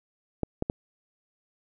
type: clicks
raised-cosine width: 2 ms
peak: -13 dBFS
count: 3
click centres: 0.433 / 0.624 / 0.699 s
effects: none